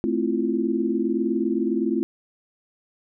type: chord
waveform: sine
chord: F major seventh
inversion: first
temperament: equal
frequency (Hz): 220 / 261.6 / 329.6 / 349.2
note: A3 / C4 / E4 / F4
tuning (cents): 0 / 0 / 0 / 0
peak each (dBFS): -26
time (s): 0.04-2.03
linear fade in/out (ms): 0
effects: none